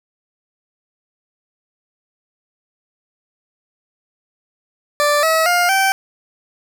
20% pulse tone with pitch steps, 587 / 643.8 / 706.2 / 774.6 Hz, D5 / E5 / F5 / G5, -1 / -41 / +19 / -21 cents, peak -8 dBFS, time 5-5.92 s, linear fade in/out 0 ms, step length 230 ms, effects none

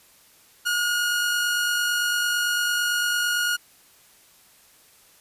sawtooth tone pair together, 1435.1 / 1484 Hz, F6 / F#6, +47 / +5 cents, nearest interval minor second, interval 58 cents, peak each -18 / -30 dBFS, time 0.65-3.57 s, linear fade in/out 20 ms, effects white hiss -55 dBFS RMS until 5.2 s + resampled to 32000 Hz

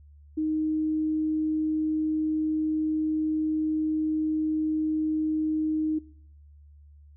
sine tone, 311.1 Hz, D#4, in tune, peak -24 dBFS, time 0.37-5.99 s, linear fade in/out 10 ms, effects noise-tail reverb RT60 0.7 s tail -23 dB re dry + added 73 Hz sine -49 dBFS peak until 7.16 s

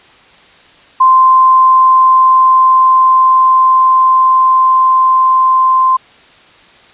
sine tone with level ramp, 1041 Hz, C6, 9 cents flat, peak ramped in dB -3 to -6 dBFS, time 1-5.97 s, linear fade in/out 10 ms, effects white hiss -42 dBFS RMS until 6.93 s + resampled to 8000 Hz

